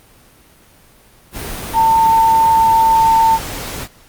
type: tone in noise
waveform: sine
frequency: 899 Hz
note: A5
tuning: 37 cents sharp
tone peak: -8 dBFS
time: 1.73-3.39 s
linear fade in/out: 50 ms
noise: pink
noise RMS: -26 dBFS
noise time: 1.32-3.88 s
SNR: +15 dB
effects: pink hiss -47 dBFS RMS until 4.08 s + Opus 32 kbps